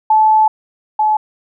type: tone pair in turn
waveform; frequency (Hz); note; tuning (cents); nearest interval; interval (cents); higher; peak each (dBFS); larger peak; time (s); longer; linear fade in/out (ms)
sine; 868 / 858; A5 / A5; -24 / -44; unison; 20; first; -7 / -10; first; 0.1-0.48 / 0.99-1.17; first; 5
effects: none